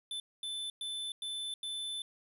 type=tone bursts at uneven times; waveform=square; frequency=3520 Hz; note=A7; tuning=in tune; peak=-37 dBFS; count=5; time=0.11-0.2 / 0.43-0.7 / 0.81-1.12 / 1.22-1.54 / 1.63-2.02 s; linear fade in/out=2 ms; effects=resampled to 32000 Hz + 11-bit